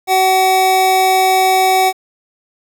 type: tone pair together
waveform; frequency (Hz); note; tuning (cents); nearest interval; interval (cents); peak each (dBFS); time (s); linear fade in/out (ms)
square; 377 / 754.4; F#4 / F#5; +32 / +33; octave; 1201; -18 / -11; 0.07-1.93; 50
effects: 7-bit